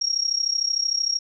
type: tone with amplitude modulation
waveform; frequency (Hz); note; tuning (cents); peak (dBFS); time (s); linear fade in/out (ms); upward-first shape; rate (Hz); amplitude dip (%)
sine; 5588; F8; 0; -17; 0.01-1.19; 10; sine; 33.2; 85
effects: none